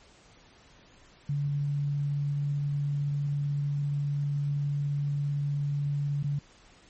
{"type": "tone with dropouts", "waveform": "sine", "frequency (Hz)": 143.5, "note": "D3", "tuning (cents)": -40, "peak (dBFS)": -26, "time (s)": [1.29, 6.39], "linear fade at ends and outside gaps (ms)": 5, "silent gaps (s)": [6.229, 6.241], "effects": ["pink hiss -57 dBFS RMS until 6.89 s", "MP3 32 kbps"]}